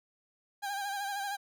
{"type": "tone with vibrato", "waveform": "30% pulse", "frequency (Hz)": 800, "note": "G5", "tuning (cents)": 35, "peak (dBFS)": -31, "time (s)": [0.62, 1.37], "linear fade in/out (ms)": 20, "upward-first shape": "sine", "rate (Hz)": 13, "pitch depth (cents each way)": 47, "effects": []}